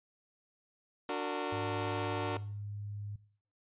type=chord; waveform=20% pulse; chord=D augmented; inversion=none; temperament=just; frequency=293.7 / 367.1 / 458.9 Hz; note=D4 / F#4 / A#4; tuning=0 / -14 / -27 cents; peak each=-33 dBFS; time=1.09-2.37 s; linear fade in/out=2 ms
type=tone with pitch glide; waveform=sine; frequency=103.83 to 102.82 Hz; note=G#2 to G#2; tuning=0 to -17 cents; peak=-39 dBFS; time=1.52-3.16 s; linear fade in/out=5 ms; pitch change=-17 cents; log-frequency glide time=1.68-2.18 s
type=noise bursts; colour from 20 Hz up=white; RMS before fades=-46 dBFS; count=5; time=1.81-2.053 s; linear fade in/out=2 ms; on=31 ms; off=22 ms
effects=noise-tail reverb RT60 0.5 s tail -18 dB re dry + resampled to 8000 Hz